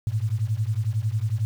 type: beating tone pair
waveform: sine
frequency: 103.4 / 114.4 Hz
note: G#2 / A#2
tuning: -7 / -32 cents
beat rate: 11 Hz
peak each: -25 / -25 dBFS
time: 0.07-1.45 s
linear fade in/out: 0 ms
effects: 8-bit